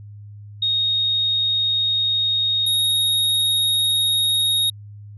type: tone pair in turn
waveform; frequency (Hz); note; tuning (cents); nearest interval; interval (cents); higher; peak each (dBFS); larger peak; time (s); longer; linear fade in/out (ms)
sine / square; 3729 / 3747; A#7 / A#7; 0 / +8; unison; 8; second; -17; neither; 0.62-2.66 / 2.66-4.7; neither; 5
effects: added 103 Hz sine -36 dBFS peak until 5.17 s + resampled to 32000 Hz